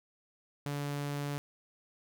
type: tone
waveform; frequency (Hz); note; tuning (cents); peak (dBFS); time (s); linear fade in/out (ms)
sawtooth; 143.8; D3; -36; -30; 0.66-1.38; 0
effects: none